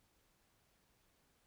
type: silence
effects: pink hiss -75 dBFS RMS until 1.46 s